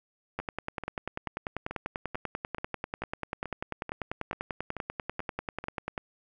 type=two click trains; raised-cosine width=0.5 ms; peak=-21 / -17 dBFS; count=13 / 58; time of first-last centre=0.4-5.64 / 0.39-5.978 s; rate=2.29 / 10.2 Hz; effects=none